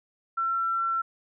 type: tone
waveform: sine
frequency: 1351 Hz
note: E6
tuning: 42 cents sharp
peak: -24 dBFS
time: 0.37-1.02 s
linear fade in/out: 10 ms
effects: none